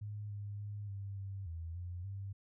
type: tone with pitch steps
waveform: sine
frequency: 104.3 / 102.2 / 103.1 / 99.1 / 97.7 / 82.7 / 88.6 / 98.3 Hz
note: G#2 / G#2 / G#2 / G2 / G2 / E2 / F2 / G2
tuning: +8 / -27 / -12 / +19 / -5 / +6 / +25 / +5 cents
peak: -40 dBFS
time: 0.01-2.33 s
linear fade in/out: 10 ms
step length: 290 ms
effects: none